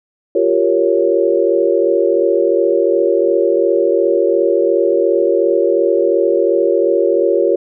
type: chord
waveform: sine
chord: G half-diminished seventh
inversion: third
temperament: equal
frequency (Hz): 349.2 / 392 / 466.2 / 554.4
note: F4 / G4 / Bb4 / Db5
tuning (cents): 0 / 0 / 0 / 0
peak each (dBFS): -16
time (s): 0.35-7.56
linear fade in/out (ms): 5
effects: none